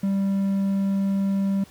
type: tone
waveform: triangle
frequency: 196 Hz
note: G3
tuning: in tune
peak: -18 dBFS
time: 0.03-1.64 s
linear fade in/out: 5 ms
effects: pink hiss -51 dBFS RMS until 1.7 s + high-pass 60 Hz 12 dB/octave